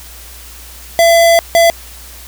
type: tone pair in turn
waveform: square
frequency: 673 / 673 Hz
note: E5 / E5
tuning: +36 / +36 cents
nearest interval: unison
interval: 0 cents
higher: neither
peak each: -6 dBFS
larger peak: neither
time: 0.99-1.39 / 1.55-1.7 s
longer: first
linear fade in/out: 0 ms
effects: added 60 Hz sine -35 dBFS peak until 2.27 s + white hiss -35 dBFS RMS until 2.27 s